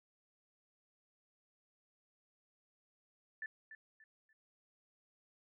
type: tone with echo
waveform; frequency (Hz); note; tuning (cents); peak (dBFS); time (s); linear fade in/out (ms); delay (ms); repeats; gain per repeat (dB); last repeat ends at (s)
sine; 1760; A6; 0; -40; 3.42-3.46; 2; 290; 3; -10; 4.33
effects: none